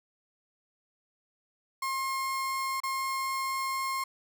35% pulse tone with dropouts, 1069 Hz, C6, 37 cents sharp, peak -28 dBFS, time 1.82-4.04 s, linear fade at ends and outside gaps 5 ms, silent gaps 2.803-2.834 s, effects none

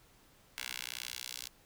10% pulse tone with high-pass filter sweep, 61.74 Hz, B1, in tune, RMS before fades -43 dBFS, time 0.58-1.48 s, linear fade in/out 0 ms, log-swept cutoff 2200 to 4100 Hz, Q 1.1, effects pink hiss -64 dBFS RMS until 1.65 s

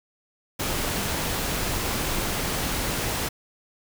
pink noise, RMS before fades -27 dBFS, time 0.59-3.29 s, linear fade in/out 10 ms, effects none

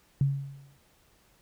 sine tone with exponential decay, 138.59 Hz, C#3, in tune, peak -19 dBFS, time 0.21-0.77 s, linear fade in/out 2 ms, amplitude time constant 120 ms, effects pink hiss -64 dBFS RMS until 1.41 s

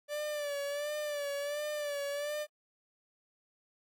45% pulse tone with vibrato, 583 Hz, D5, 13 cents flat, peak -34 dBFS, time 0.08-2.47 s, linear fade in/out 50 ms, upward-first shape sine, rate 1.4 Hz, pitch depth 53 cents each way, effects AAC 64 kbps

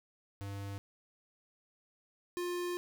square tone pair in turn, 99.6 / 353.3 Hz, G2 / F4, +28 / +20 cents, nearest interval octave + minor seventh, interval 2192 cents, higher second, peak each -40 / -35 dBFS, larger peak second, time 0.41-0.78 / 2.37-2.77 s, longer second, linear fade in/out 0 ms, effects none

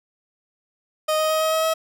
30% pulse tone with pitch steps, 621 / 625.3 / 629.7 / 634 / 638.5 / 642.9 Hz, D#5 / D#5 / D#5 / D#5 / D#5 / E5, -3 / +8 / +21 / +32 / +45 / -43 cents, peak -16 dBFS, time 1.08-1.74 s, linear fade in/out 10 ms, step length 110 ms, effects none

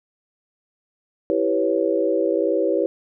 sine chord, C# half-diminished seventh, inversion first, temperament equal, 329.6 / 392 / 493.9 / 554.4 Hz, E4 / G4 / B4 / C#5, 0 / 0 / 0 / 0 cents, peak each -23 dBFS, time 1.3-2.86 s, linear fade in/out 0 ms, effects none

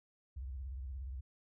sine tone with vibrato, 65.5 Hz, C2, 2 cents sharp, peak -40 dBFS, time 0.36-1.21 s, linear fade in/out 10 ms, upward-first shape sine, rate 17 Hz, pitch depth 200 cents each way, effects none

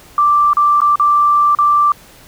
sine tone with dropouts, 1174.7 Hz, D6, in tune, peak -8 dBFS, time 0.18-1.92 s, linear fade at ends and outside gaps 2 ms, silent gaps 0.533-0.569 / 0.805-0.817 / 0.957-0.997 / 1.55-1.587 s, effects pink hiss -42 dBFS RMS until 2.27 s

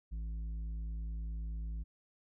sine tone with tanh clipping, 54.7 Hz, A1, 9 cents flat, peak -38 dBFS, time 0.11-1.84 s, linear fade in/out 20 ms, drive 7 dB, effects none

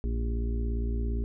harmonic tone, 57.5 Hz, A#1, 23 cents flat, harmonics 1 / 2 / 4 / 5 / 6 / 7, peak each -27 / -39 / -38 / -44 / -46 / -42 dBFS, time 0.04-1.24 s, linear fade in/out 0 ms, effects none

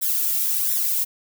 violet noise with flanger, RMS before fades -22 dBFS, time 0.01-1.05 s, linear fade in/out 20 ms, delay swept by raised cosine 0.53 to 2.23 ms, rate 1.4 Hz, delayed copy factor +0.75, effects none

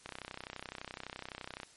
click train, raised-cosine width 0.3 ms, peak -25 dBFS, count 51, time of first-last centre 0.06-1.632 s, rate 31.8 Hz, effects white hiss -60 dBFS RMS until 1.76 s + MP3 48 kbps

